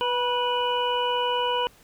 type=harmonic tone with a mistuned harmonic; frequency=492.5 Hz; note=B4; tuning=5 cents flat; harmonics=1 / 2 / 3 / 5 / 6; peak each=-27 / -25 / -36 / -38 / -29 dBFS; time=0.01-1.67 s; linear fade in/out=0 ms; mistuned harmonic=2; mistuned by=-23 cents; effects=pink hiss -55 dBFS RMS until 1.83 s